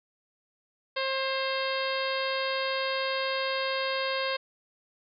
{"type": "harmonic tone with a mistuned harmonic", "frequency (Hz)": 533, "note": "C5", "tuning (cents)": 32, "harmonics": [1, 2, 3, 4, 5, 6, 7, 8, 9], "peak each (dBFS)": [-31, -34, -36, -37, -38, -39, -39, -40, -41], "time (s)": [0.96, 4.37], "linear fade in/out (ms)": 10, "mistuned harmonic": 4, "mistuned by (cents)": -25, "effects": []}